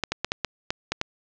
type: clicks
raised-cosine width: 0.2 ms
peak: -7 dBFS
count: 8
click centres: 0.037 / 0.12 / 0.246 / 0.319 / 0.447 / 0.705 / 0.92 / 1.014 s
effects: low-pass 6000 Hz 12 dB/octave

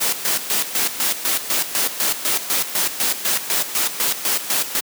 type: noise with tremolo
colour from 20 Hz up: white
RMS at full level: -19 dBFS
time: 0-4.81 s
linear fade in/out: 20 ms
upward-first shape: square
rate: 4 Hz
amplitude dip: 70%
effects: high-pass 200 Hz 12 dB/octave

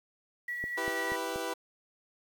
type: tone with tremolo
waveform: sine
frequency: 1937 Hz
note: B6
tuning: 34 cents flat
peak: -32 dBFS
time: 0.48-1.16 s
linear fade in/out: 5 ms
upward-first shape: sine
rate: 8.3 Hz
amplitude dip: 30%
type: click train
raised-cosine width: 2 ms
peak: -27 dBFS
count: 4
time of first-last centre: 0.64-1.359 s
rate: 4.17 Hz
type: chord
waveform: 20% pulse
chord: E minor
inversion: none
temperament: equal with one note detuned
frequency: 328.5 / 392 / 493.9 Hz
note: E4 / G4 / B4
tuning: -6 / 0 / 0 cents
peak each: -34 / -33 / -31 dBFS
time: 0.77-1.54 s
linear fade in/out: 10 ms
effects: 9-bit

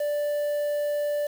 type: tone with quantisation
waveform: triangle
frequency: 587.3 Hz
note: D5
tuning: in tune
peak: -22 dBFS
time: 0-1.27 s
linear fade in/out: 5 ms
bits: 7
effects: none

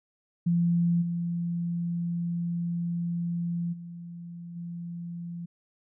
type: tone with level steps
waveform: sine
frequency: 171.5 Hz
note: F3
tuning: 31 cents flat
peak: -21 / -27 / -38 / -34 dBFS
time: 0.46-5.46 s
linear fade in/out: 10 ms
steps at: 1.01 / 3.72 / 4.55 s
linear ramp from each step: 20 ms
effects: none

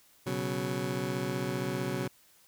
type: chord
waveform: 20% pulse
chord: B suspended second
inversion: none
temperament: just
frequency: 123.47 / 138.9 / 185.21 Hz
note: B2 / C#3 / F#3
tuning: 0 / +4 / +2 cents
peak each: -31 dBFS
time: 0.26-2.08 s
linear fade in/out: 10 ms
effects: white hiss -62 dBFS RMS until 2.47 s

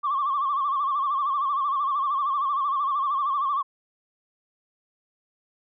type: tone with vibrato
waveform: sine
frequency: 1123 Hz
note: C#6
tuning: 22 cents sharp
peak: -21 dBFS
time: 0.03-3.63 s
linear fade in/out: 20 ms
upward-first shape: sine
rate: 13 Hz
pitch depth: 99 cents each way
effects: tanh soft clip ceiling -17 dBFS

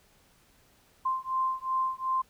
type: beating tone pair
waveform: sine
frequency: 1044 / 1046.7 Hz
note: C6 / C6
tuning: -4 / 0 cents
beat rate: 2.7 Hz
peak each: -30 dBFS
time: 1.05-2.22 s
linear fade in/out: 10 ms
effects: pink hiss -63 dBFS RMS until 2.29 s

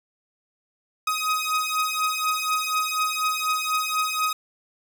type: beating tone pair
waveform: sawtooth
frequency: 1256 / 1260.1 Hz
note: D#6 / D#6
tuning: +16 / +22 cents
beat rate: 4.1 Hz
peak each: -22 dBFS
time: 1.07-4.33 s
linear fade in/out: 5 ms
effects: none

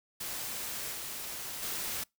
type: noise with level steps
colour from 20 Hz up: white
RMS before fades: -38 / -40 / -36 dBFS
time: 0.2-2.04 s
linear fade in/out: 10 ms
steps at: 0.92 / 1.62 s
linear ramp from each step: 10 ms
effects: noise-tail reverb RT60 0.2 s tail -26 dB re dry

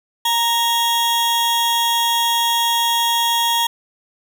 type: tone pair together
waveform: 40% pulse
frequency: 932.3 / 3322 Hz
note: A#5 / G#7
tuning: 0 / 0 cents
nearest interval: octave + minor seventh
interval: 2200 cents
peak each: -17 / -18 dBFS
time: 0.25-3.67 s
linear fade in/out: 5 ms
effects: none

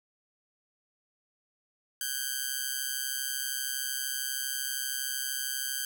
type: ring-modulated tone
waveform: 5% pulse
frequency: 1568 Hz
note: G6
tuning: in tune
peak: -17 dBFS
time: 2.01-5.85 s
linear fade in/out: 2 ms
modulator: 66.4 Hz
effects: none

